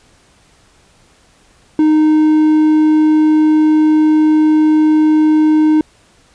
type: tone with hard clipping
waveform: triangle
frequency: 308.9 Hz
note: D#4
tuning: 12 cents flat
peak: -8 dBFS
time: 1.79-5.81 s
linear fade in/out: 2 ms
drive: 6 dB
effects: pink hiss -50 dBFS RMS until 6.34 s + resampled to 22050 Hz